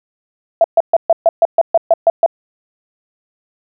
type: tone bursts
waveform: sine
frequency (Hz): 667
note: E5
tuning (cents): +20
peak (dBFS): -5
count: 11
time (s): 0.61-2.262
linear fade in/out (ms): 2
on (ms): 32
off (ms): 130
effects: none